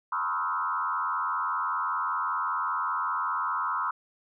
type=tone with frequency modulation; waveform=sine; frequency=1174.7 Hz; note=D6; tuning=in tune; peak=-26 dBFS; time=0.12-3.91 s; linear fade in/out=5 ms; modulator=85.1 Hz; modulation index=2.6; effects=none